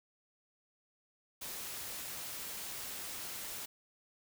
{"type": "noise", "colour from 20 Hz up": "white", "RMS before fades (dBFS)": -43, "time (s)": [1.41, 3.66], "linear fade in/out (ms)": 10, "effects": []}